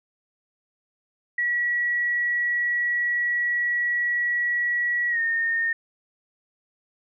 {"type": "tone with pitch glide", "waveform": "sine", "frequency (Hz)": [1929, 1834.5], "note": ["B6", "A#6"], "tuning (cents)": [-41, -28], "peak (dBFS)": -21, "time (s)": [1.38, 5.73], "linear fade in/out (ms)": 5, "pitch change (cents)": -87, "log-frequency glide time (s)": [5.1, 5.19], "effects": []}